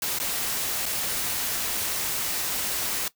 white noise with dropouts, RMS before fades -28 dBFS, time 0.02-3.08 s, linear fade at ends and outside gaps 2 ms, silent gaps 0.187-0.199 / 0.857-0.862 s, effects noise-tail reverb RT60 0.1 s tail -17 dB re dry

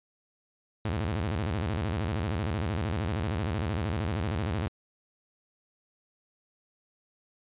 sawtooth tone with vibrato, 92.5 Hz, F#2, in tune, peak -24 dBFS, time 0.85-4.68 s, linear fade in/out 0 ms, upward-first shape square, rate 13 Hz, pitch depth 280 cents each way, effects resampled to 8000 Hz

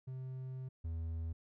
triangle tone pair in turn, 130 / 81.89 Hz, C3 / E2, -11 / -11 cents, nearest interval minor sixth, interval 800 cents, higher first, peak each -39 / -35 dBFS, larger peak second, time 0.07-0.69 / 0.84-1.33 s, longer first, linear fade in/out 10 ms, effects none

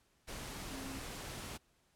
sine tone in noise, 266.8 Hz, C4, 34 cents sharp, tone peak -45 dBFS, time 0.7-1 s, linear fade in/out 20 ms, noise pink, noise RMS -45 dBFS, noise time 0.27-1.58 s, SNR -3 dB, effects pink hiss -73 dBFS RMS until 1.95 s + low-pass 12000 Hz 12 dB/octave

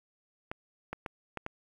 clicks, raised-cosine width 0.5 ms, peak -21 dBFS, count 5, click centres 0.515 / 0.93 / 1.062 / 1.373 / 1.464 s, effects 9-bit

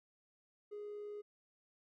triangle tone with amplitude modulation, 415.3 Hz, G#4, in tune, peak -39 dBFS, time 0.71-1.22 s, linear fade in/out 20 ms, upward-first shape sine, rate 59.1 Hz, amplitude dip 30%, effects tanh soft clip ceiling -39 dBFS

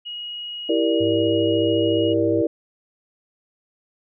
sine tone, 2893 Hz, F#7, 40 cents flat, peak -29 dBFS, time 0.05-2.14 s, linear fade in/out 20 ms
sine chord, E half-diminished seventh, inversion none, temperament equal, 329.6 / 392 / 466.2 / 587.3 Hz, E4 / G4 / Bb4 / D5, 0 / 0 / 0 / 0 cents, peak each -20 / -26 / -22 / -24 dBFS, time 0.69-2.47 s, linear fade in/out 5 ms
sine tone with vibrato, 104.7 Hz, G#2, 15 cents sharp, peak -28 dBFS, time 1-2.42 s, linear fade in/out 10 ms, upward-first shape sine, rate 13 Hz, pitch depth 36 cents each way
effects none

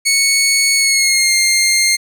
15% pulse tone with pitch glide, 2213 to 2116 Hz, C#7 to C7, -3 to +19 cents, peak -4 dBFS, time 0.05-1.97 s, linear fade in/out 20 ms, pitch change -78 cents, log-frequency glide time 0.75-1.33 s, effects none

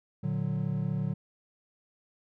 triangle chord, Bb augmented, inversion none, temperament equal with one note detuned, 116.54 / 148.45 / 185 Hz, Bb2 / D3 / F#3, 0 / +19 / 0 cents, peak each -32 / -29 / -31 dBFS, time 0.23-1.14 s, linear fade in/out 10 ms, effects none

